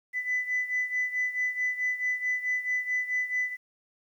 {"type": "beating tone pair", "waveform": "sine", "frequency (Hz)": [1997, 2001.6], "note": ["B6", "B6"], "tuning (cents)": [19, 23], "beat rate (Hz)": 4.6, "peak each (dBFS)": [-27, -31], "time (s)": [0.13, 3.57], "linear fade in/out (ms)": 50, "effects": ["tanh soft clip ceiling -21 dBFS", "10-bit"]}